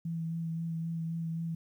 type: tone with vibrato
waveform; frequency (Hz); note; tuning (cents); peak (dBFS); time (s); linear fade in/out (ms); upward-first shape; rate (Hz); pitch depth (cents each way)
sine; 164.81; E3; 0; -32; 0.05-1.55; 5; sine; 3.8; 17
effects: 11-bit